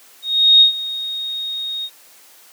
sine tone with ADSR envelope, 3729 Hz, A#7, in tune, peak -5 dBFS, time 0.22-1.9 s, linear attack 390 ms, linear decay 110 ms, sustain -17 dB, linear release 58 ms, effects white hiss -47 dBFS RMS until 2.52 s + high-pass 300 Hz 12 dB/octave

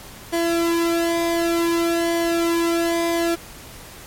sawtooth tone with flanger, 337.1 Hz, E4, 39 cents sharp, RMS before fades -20 dBFS, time 0.32-3.36 s, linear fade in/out 20 ms, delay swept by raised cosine 0.77 to 2.27 ms, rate 0.55 Hz, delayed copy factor -0.75, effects pink hiss -40 dBFS RMS until 4.06 s + MP3 64 kbps

